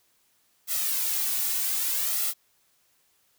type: noise with flanger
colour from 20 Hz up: blue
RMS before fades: -27 dBFS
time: 0.67-2.34 s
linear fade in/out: 50 ms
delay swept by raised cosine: 1.5 to 2.8 ms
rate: 0.64 Hz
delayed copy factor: +0.55
effects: white hiss -67 dBFS RMS until 3.38 s